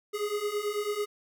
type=beating tone pair; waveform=square; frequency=410 / 419.1 Hz; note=G#4 / G#4; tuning=-22 / +16 cents; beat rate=9.1 Hz; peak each=-34 / -32 dBFS; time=0.13-1.06 s; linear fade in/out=20 ms; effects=none